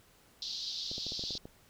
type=band-pass noise; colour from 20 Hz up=pink; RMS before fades=-39 dBFS; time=0.42-1.38 s; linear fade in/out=2 ms; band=3700 to 5100 Hz; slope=48 dB/octave
type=clicks; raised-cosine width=2 ms; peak=-31 dBFS; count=9; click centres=0.915 / 0.981 / 1.066 / 1.121 / 1.194 / 1.238 / 1.307 / 1.353 / 1.455 s
effects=pink hiss -63 dBFS RMS until 1.69 s